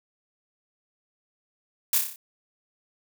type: noise with echo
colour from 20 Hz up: blue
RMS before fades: -22 dBFS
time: 1.93-1.98 s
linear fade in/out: 2 ms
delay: 30 ms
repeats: 6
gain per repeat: -4 dB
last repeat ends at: 2.16 s
effects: none